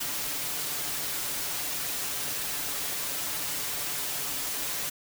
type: noise with comb filter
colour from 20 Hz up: white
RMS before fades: -32 dBFS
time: 0-4.9 s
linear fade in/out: 10 ms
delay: 6.9 ms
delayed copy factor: +0.55
effects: none